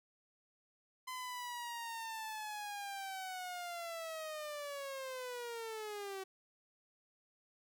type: linear sweep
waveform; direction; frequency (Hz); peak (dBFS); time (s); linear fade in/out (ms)
sawtooth; down; 1026 to 378.1; -38; 1.07-6.24; 10
effects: none